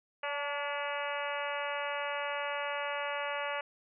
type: harmonic tone with a mistuned harmonic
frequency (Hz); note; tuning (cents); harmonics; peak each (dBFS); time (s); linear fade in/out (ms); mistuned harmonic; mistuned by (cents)
286.8; D4; -41; 2 / 3 / 4 / 5 / 6 / 7 / 8 / 9 / 10; -38 / -40 / -41 / -42 / -43 / -43 / -44 / -45 / -45; 0.23-3.61; 5; 3; +29
effects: none